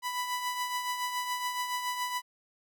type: tone with tremolo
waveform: sawtooth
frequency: 991 Hz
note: B5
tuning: 6 cents sharp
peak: -25 dBFS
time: 0.02-2.22 s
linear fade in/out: 50 ms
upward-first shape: triangle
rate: 7.1 Hz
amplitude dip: 55%
effects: none